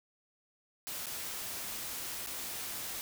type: noise with dropouts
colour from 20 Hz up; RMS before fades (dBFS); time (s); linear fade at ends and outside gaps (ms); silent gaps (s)
white; -40; 0.87-3.01; 0; 1.059-1.067 / 2.263-2.271
effects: none